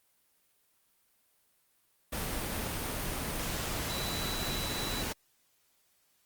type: tone in noise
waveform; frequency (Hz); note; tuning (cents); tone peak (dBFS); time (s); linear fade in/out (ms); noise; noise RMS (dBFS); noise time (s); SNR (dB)
sine; 3951; B7; 0; -39; 3.89-5.03; 10; pink; -35; 2.12-5.13; -7
effects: white hiss -71 dBFS RMS until 6.25 s + Opus 32 kbps